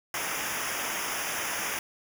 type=noise with comb filter; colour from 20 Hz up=pink; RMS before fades=-32 dBFS; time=0.14-1.79 s; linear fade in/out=2 ms; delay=0.24 ms; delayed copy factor=-1; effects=none